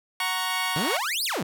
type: chord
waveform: 15% pulse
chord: F# major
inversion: none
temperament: equal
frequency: 740 / 932.3 / 1108.7 Hz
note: F#5 / A#5 / C#6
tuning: 0 / 0 / 0 cents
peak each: -25 / -23 / -22 dBFS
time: 0.2-0.97 s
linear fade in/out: 2 ms
type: exponential two-way sweep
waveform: sawtooth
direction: up then down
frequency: 136.4 to 5270 to 136.4 Hz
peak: -22 dBFS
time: 0.76-1.43 s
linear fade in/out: 2 ms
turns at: 1.24 s
effects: none